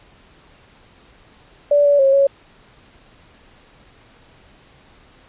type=tone with pitch steps; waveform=sine; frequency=580 / 574 / 542 / 554 Hz; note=D5 / D5 / C#5 / C#5; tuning=-22 / -40 / -39 / -1 cents; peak=-10 dBFS; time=1.71-2.27 s; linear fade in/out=5 ms; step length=140 ms; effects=pink hiss -50 dBFS RMS until 5.28 s + resampled to 8000 Hz